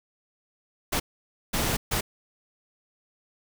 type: noise bursts at uneven times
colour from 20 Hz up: pink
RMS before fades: -26 dBFS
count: 3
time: 0.92-1 / 1.53-1.77 / 1.91-2.01 s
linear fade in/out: 10 ms
effects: none